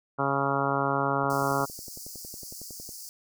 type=harmonic tone; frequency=138.59 Hz; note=C#3; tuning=in tune; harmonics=1 / 2 / 3 / 4 / 5 / 6 / 7 / 8 / 9 / 10; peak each=-33 / -33 / -33 / -33 / -33 / -33 / -33 / -33 / -33 / -33 dBFS; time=0.18-1.66 s; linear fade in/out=20 ms
type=click train; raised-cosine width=2 ms; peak=-32 dBFS; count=19; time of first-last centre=1.24-2.891 s; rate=10.9 Hz
type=high-pass noise; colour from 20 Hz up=pink; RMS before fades=-42 dBFS; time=1.3-3.09 s; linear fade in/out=0 ms; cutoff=4600 Hz; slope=96 dB/octave
effects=none